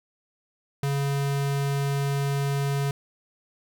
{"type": "tone", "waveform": "square", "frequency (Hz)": 140, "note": "C#3", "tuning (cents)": 18, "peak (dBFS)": -24, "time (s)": [0.83, 2.91], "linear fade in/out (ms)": 2, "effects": ["10-bit"]}